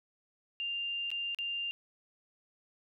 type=tone with dropouts; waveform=sine; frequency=2794 Hz; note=F7; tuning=in tune; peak=-33 dBFS; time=0.6-1.71 s; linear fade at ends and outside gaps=0 ms; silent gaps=1.104-1.115 / 1.347-1.387 s; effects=none